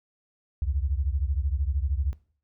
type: beating tone pair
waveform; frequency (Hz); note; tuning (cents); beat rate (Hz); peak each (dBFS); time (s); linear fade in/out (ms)
sine; 65.41 / 78.41; C2 / D#2; 0 / +14; 13; -26 / -28; 0.62-2.13; 0
effects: noise-tail reverb RT60 0.5 s tail -19 dB re dry